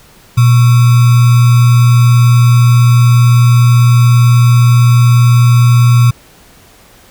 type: tone with sample-and-hold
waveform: sine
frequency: 120.5 Hz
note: B2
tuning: 42 cents flat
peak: -3 dBFS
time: 0.37-6.11 s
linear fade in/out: 10 ms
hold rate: 1225 Hz
effects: pink hiss -42 dBFS RMS until 7.1 s